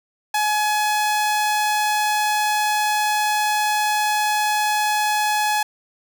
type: tone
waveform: sawtooth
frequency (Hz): 845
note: G#5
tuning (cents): +30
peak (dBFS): -14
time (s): 0.34-5.63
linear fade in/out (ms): 5
effects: none